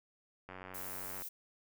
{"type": "click train", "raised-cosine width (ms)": 0.5, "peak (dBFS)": -32, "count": 69, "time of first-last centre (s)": [0.49, 1.22], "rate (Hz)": 93.1}
{"type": "noise", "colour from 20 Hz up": "violet", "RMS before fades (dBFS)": -44, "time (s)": [0.74, 1.29], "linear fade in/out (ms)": 10}
{"effects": []}